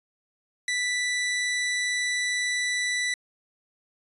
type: tone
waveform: sawtooth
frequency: 1975.5 Hz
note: B6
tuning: in tune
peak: -21 dBFS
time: 0.68-3.14 s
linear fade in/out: 2 ms
effects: resampled to 24000 Hz